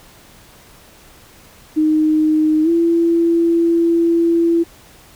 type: tone with pitch glide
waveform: sine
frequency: 310 to 336.1 Hz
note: D#4 to E4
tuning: -6 to +34 cents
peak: -11 dBFS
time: 1.76-4.64 s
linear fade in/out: 20 ms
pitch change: +140 cents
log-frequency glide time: 2.63-2.69 s
effects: pink hiss -45 dBFS RMS until 5.15 s